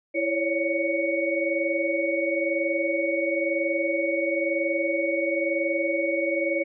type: tone cluster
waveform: sine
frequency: 332 / 548 / 569 / 2233 Hz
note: E4 / C#5 / C#5 / C#7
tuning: +12 / -20 / +45 / +12 cents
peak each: -28 dBFS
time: 0.14-6.64 s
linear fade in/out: 20 ms
effects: none